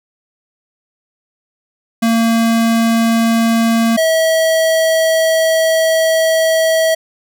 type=tone pair in turn; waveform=square; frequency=228.4 / 646 Hz; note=A#3 / E5; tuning=-35 / -35 cents; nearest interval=octave + tritone; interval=1800 cents; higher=second; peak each=-11 dBFS; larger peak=neither; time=2.02-3.97 / 3.97-6.95 s; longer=second; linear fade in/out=10 ms; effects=none